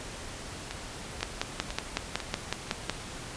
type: two click trains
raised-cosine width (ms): 0.2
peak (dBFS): -17 / -10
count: 4 / 10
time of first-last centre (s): 0.71-2.203 / 1.23-2.897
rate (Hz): 2.01 / 5.4
effects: pink hiss -41 dBFS RMS until 3.36 s + resampled to 22050 Hz